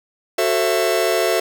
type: chord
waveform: 45% pulse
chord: F# half-diminished seventh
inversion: none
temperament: just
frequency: 370 / 444 / 532.8 / 666 Hz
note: F#4 / A4 / C5 / E5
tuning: 0 / +16 / +31 / +18 cents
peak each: -22 / -22 / -24 / -20 dBFS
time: 0.38-1.4 s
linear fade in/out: 5 ms
effects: none